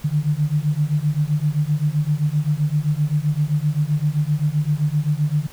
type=beating tone pair; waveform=sine; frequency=145.7 / 153.4 Hz; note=D3 / D#3; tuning=-13 / -24 cents; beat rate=7.7 Hz; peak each=-20 dBFS; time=0.04-5.47 s; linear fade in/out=10 ms; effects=pink hiss -44 dBFS RMS until 5.52 s